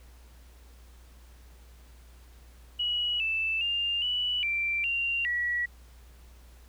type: tone with pitch steps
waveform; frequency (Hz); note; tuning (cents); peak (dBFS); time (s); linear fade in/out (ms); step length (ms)
sine; 2919 / 2642 / 2803 / 2956 / 2352 / 2769 / 1931; F#7 / E7 / F7 / F#7 / D7 / F7 / B6; -24 / +3 / +6 / -2 / +2 / -15 / -39; -26; 2.79-5.66; 10; 410
effects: added 60 Hz sine -50 dBFS peak until 6.68 s + pink hiss -60 dBFS RMS until 6.68 s